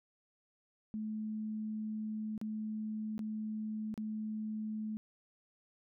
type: tone with dropouts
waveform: sine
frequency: 215.9 Hz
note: A3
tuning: 33 cents flat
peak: -36 dBFS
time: 0.94-4.97 s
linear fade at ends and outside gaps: 0 ms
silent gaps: 2.378-2.414 / 3.18-3.192 / 3.941-3.977 s
effects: none